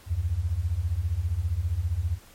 sine beating tone pair, 75.8 / 90.8 Hz, D#2 / F#2, -45 / -32 cents, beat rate 15 Hz, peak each -28 / -26 dBFS, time 0.06-2.19 s, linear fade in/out 50 ms, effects pink hiss -53 dBFS RMS until 2.34 s + MP3 64 kbps

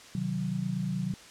sine tone cluster, 129.5 / 156.7 / 185.9 Hz, C3 / D#3 / F#3, -17 / +13 / +8 cents, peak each -35 / -34 / -31 dBFS, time 0.15-1.14 s, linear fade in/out 2 ms, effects white hiss -50 dBFS RMS until 1.3 s + low-pass 7000 Hz 12 dB/octave

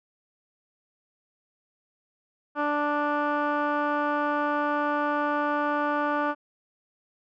15% pulse tone with low-pass filter, 293.7 Hz, D4, in tune, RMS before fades -26 dBFS, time 2.55-6.35 s, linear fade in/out 50 ms, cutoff 1500 Hz, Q 2.6, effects none

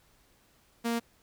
sawtooth tone, 233.1 Hz, A#3, in tune, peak -24 dBFS, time 0.84-1 s, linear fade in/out 20 ms, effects pink hiss -65 dBFS RMS until 1.22 s

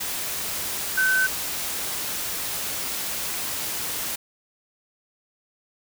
sine tone in noise, 1526 Hz, G6, 47 cents flat, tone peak -18 dBFS, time 0.97-1.27 s, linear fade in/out 10 ms, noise white, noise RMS -29 dBFS, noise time 0-4.16 s, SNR +8 dB, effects none

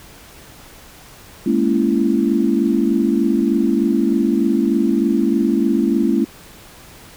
sine chord, A# half-diminished seventh, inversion third, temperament just, 209.8 / 233.1 / 279.7 / 335.6 Hz, G#3 / A#3 / C#4 / E4, +18 / 0 / +16 / +31 cents, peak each -19 dBFS, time 1.46-6.25 s, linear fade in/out 5 ms, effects pink hiss -42 dBFS RMS until 7.16 s

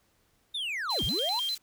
triangle linear two-way sweep, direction down then up, 3729 to 37.61 to 1018 Hz, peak -29 dBFS, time 0.54-1.4 s, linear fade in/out 10 ms, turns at 1.04 s
sine tone with vibrato, 3600 Hz, A7, 39 cents sharp, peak -28 dBFS, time 0.89-1.55 s, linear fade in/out 5 ms, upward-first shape square, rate 5 Hz, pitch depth 210 cents each way
pink high-pass noise, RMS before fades -44 dBFS, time 0.9-1.58 s, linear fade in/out 5 ms, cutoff 3600 Hz, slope 12 dB/octave
effects pink hiss -69 dBFS RMS until 1.62 s

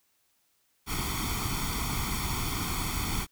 pink noise with comb filter, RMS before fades -31 dBFS, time 0.86-3.27 s, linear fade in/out 50 ms, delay 0.89 ms, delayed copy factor +0.85, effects white hiss -71 dBFS RMS until 3.31 s

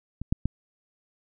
clicks, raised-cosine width 5 ms, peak -21 / -10 / -12 dBFS, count 3, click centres 0.216 / 0.325 / 0.456 s, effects none

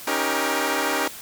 10% pulse chord, Eb dominant seventh, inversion third, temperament equal with one note detuned, 277.2 / 311.1 / 392 / 473.5 Hz, Db4 / Eb4 / G4 / Bb4, 0 / 0 / 0 / +27 cents, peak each -19 dBFS, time 0.07-1.08 s, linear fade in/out 5 ms, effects white hiss -39 dBFS RMS until 1.21 s

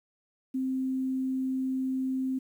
sine tone, 261.6 Hz, C4, in tune, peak -27 dBFS, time 0.54-2.39 s, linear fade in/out 10 ms, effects 10-bit

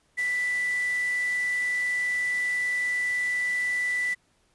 sine tone in noise, 1978 Hz, B6, 2 cents sharp, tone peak -24 dBFS, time 0.17-4.15 s, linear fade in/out 20 ms, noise white, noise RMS -42 dBFS, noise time 0.17-4.15 s, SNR +15 dB, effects pink hiss -67 dBFS RMS until 4.54 s + resampled to 24000 Hz

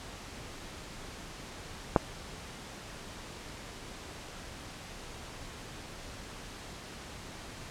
clicks, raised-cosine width 1 ms, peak -6 / -24 dBFS, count 2, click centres 1.962 / 1.968 s, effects pink hiss -45 dBFS RMS until 7.7 s + low-pass 8000 Hz 12 dB/octave

